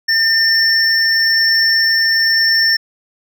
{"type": "tone pair together", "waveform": "triangle", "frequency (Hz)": [1805, 5414], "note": ["A6", "E8"], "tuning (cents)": [44, 45], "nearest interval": "octave + perfect fifth", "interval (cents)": 1901, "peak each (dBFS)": -12, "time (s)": [0.08, 2.77], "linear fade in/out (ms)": 10, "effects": []}